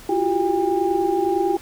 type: tone cluster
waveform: sine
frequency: 338 / 359.9 / 388.8 / 805 Hz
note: E4 / F#4 / G4 / G5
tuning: +43 / -48 / -14 / +46 cents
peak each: -23 dBFS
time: 0.09-1.57 s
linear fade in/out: 5 ms
effects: pink hiss -43 dBFS RMS until 1.61 s

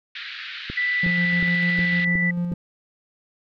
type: band-pass noise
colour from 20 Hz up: pink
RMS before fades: -35 dBFS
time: 0.15-2.05 s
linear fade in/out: 5 ms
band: 1500 to 4200 Hz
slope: 48 dB/octave
type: click train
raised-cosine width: 3 ms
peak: -18 dBFS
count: 6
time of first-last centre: 0.7-2.518 s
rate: 2.75 Hz
type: tone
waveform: sine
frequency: 1975.5 Hz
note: B6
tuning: in tune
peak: -20 dBFS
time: 0.77-2.31 s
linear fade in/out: 5 ms
type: tone with tremolo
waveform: triangle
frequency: 174.61 Hz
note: F3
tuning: in tune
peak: -19 dBFS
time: 1.03-2.54 s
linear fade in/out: 5 ms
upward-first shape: square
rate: 6.7 Hz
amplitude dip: 30%
effects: none

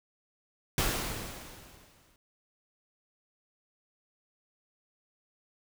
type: noise with exponential decay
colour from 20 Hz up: pink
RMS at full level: -27 dBFS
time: 0.78-2.16 s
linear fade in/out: 1 ms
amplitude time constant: 300 ms
effects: none

